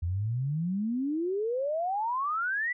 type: exponential sweep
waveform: sine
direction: up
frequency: 81.9 to 2009 Hz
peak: -27 dBFS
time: 0.02-2.73 s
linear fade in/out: 10 ms
effects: none